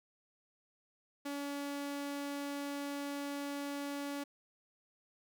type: tone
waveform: sawtooth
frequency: 284 Hz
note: C#4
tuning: 42 cents sharp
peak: -34 dBFS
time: 1.25-4.24 s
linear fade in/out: 10 ms
effects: none